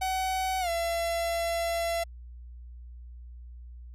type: tone with pitch glide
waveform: 45% pulse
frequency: 754 to 675.6 Hz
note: F#5 to E5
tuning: +32 to +42 cents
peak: -27 dBFS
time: 0.01-2.04 s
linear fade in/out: 10 ms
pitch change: -190 cents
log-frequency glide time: 0.6-0.69 s
effects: added 60 Hz sine -42 dBFS peak until 3.94 s + resampled to 32000 Hz